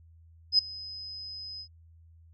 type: tone with ADSR envelope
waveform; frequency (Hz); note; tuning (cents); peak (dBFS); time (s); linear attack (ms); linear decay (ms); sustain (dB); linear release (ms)
sine; 5050; D#8; +25; -16; 0.52-1.68; 67; 6; -22; 77
effects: added 82 Hz sine -53 dBFS peak until 2.33 s